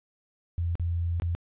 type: tone with dropouts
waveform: sine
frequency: 85.4 Hz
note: F2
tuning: 38 cents flat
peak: -25 dBFS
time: 0.58-1.35 s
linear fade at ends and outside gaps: 0 ms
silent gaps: 0.754-0.797 / 1.199-1.221 s
effects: resampled to 8000 Hz + 11-bit